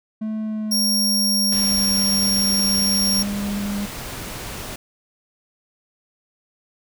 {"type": "tone with pitch glide", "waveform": "triangle", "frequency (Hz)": [217.3, 202.7], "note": ["A3", "G#3"], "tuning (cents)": [-21, -42], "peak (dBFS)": -21, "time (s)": [0.21, 3.86], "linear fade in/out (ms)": 10, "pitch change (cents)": -121, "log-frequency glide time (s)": [0.41, 2]}
{"type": "tone", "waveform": "sawtooth", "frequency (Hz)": 5570, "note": "F8", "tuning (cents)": -5, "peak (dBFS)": -15, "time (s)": [0.71, 3.23], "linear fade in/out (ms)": 10}
{"type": "noise", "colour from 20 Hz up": "pink", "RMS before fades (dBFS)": -32, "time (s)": [1.52, 4.76], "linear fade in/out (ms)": 5}
{"effects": []}